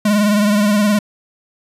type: tone with vibrato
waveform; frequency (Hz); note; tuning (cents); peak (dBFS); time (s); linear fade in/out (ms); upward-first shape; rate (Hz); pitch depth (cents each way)
square; 207.7; G#3; 0; -12; 0.05-0.99; 5; triangle; 19; 64
effects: resampled to 32000 Hz